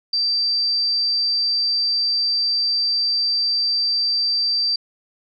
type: tone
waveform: sine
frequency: 4678 Hz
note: D8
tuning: 8 cents flat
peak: -17 dBFS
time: 0.13-4.76 s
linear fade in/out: 5 ms
effects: none